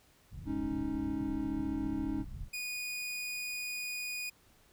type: low-pass noise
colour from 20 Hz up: pink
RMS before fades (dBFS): -43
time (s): 0.31-2.49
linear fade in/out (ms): 20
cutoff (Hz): 160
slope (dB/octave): 24
type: chord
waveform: triangle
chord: Ab suspended fourth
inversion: none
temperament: just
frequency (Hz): 207.7 / 276.9 / 311.5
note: Ab3 / Db4 / Eb4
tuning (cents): 0 / -2 / +2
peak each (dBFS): -39 / -34 / -34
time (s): 0.45-2.25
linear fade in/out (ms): 50
type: tone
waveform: sawtooth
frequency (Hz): 2465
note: D#7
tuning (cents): -17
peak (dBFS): -33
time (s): 2.53-4.3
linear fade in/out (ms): 10
effects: pink hiss -65 dBFS RMS until 4.72 s